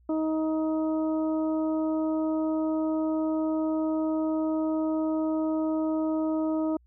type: harmonic tone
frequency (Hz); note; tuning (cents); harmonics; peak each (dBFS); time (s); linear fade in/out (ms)
314.8; D#4; +20; 1 / 2 / 3 / 4; -25 / -32 / -40 / -42; 0.09-6.77; 5
effects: added 60 Hz sine -57 dBFS peak until 6.86 s